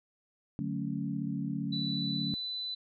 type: chord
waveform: sine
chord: D major seventh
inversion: none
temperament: equal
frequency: 146.83 / 185 / 220 / 277.2 Hz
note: D3 / F#3 / A3 / C#4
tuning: 0 / 0 / 0 / 0 cents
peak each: -37 dBFS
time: 0.59-2.34 s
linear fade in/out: 0 ms
type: tone with pitch glide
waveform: sine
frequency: 3967 to 3997 Hz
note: B7 to B7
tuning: +7 to +20 cents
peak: -34 dBFS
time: 1.72-2.75 s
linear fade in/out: 10 ms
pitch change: +13 cents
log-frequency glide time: 1.9-2.52 s
effects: none